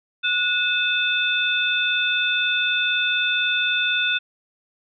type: tone cluster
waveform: sine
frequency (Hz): 1464 / 2595 / 3559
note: F#6 / E7 / A7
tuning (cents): -19 / -28 / +19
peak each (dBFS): -23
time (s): 0.23-4.19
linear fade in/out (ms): 20
effects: none